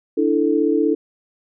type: chord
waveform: sine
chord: D suspended second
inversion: none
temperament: equal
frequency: 293.7 / 329.6 / 440 Hz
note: D4 / E4 / A4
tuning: 0 / 0 / 0 cents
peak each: -19 dBFS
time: 0.17-0.95 s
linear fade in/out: 10 ms
effects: none